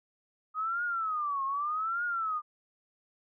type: tone with vibrato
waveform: sine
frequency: 1244.5 Hz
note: D#6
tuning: in tune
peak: -29 dBFS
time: 0.54-2.42 s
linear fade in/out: 50 ms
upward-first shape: triangle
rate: 0.83 Hz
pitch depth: 260 cents each way
effects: none